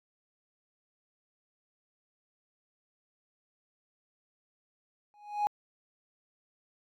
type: tone with exponential growth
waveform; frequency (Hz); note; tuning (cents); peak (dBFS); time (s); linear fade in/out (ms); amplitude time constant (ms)
triangle; 830.6; G#5; 0; -19; 5.14-5.47; 0; 71
effects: tanh soft clip ceiling -21 dBFS